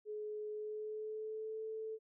sine tone with pitch glide, 424 to 439.5 Hz, G#4 to A4, +36 to -2 cents, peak -40 dBFS, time 0.05-1.99 s, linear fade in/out 50 ms, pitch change +62 cents, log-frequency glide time 0.51-1.62 s, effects none

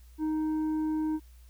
triangle tone with tanh clipping, 311.1 Hz, D#4, in tune, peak -28 dBFS, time 0.18-1.2 s, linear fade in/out 50 ms, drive 10 dB, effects added 60 Hz sine -50 dBFS peak until 1.49 s + white hiss -65 dBFS RMS until 1.49 s

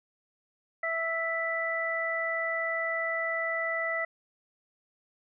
harmonic tone, 659.3 Hz, E5, in tune, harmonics 1 / 2 / 3, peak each -33 / -36 / -30 dBFS, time 0.83-4.05 s, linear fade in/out 5 ms, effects none

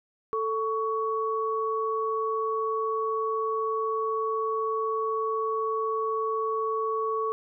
sine tone pair together, 442 / 1120 Hz, A4 / C#6, +8 / +18 cents, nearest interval octave + major third, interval 1610 cents, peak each -28 dBFS, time 0.33-7.32 s, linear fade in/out 0 ms, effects none

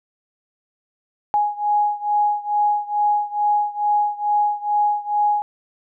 sine beating tone pair, 830.6 / 832.9 Hz, G#5 / G#5, 0 / +5 cents, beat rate 2.3 Hz, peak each -19 / -21 dBFS, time 1.34-5.42 s, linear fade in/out 0 ms, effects none

